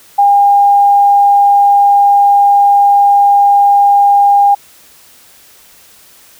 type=tone; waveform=sine; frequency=807 Hz; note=G#5; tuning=50 cents flat; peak=-4 dBFS; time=0.18-4.55 s; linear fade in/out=10 ms; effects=white hiss -42 dBFS RMS until 6.39 s